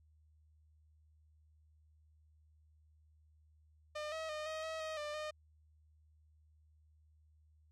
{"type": "tone with pitch steps", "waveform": "sawtooth", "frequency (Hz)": [604, 639, 611, 630, 640, 630, 596, 611], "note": ["D5", "D#5", "D#5", "D#5", "D#5", "D#5", "D5", "D#5"], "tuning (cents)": [48, 46, -32, 21, 49, 21, 25, -32], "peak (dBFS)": -36, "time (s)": [3.95, 5.31], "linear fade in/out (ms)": 10, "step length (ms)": 170, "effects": ["added 77 Hz sine -65 dBFS peak until 7.71 s", "low-pass 6000 Hz 12 dB/octave"]}